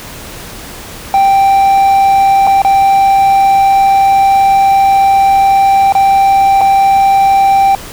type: tone with dropouts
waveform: triangle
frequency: 784 Hz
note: G5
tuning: in tune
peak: -3 dBFS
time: 1.14-7.75 s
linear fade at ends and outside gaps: 1 ms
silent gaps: 2.469-2.473 / 2.619-2.648 / 5.923-5.951 / 6.61-6.614 s
effects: pink hiss -28 dBFS RMS until 7.92 s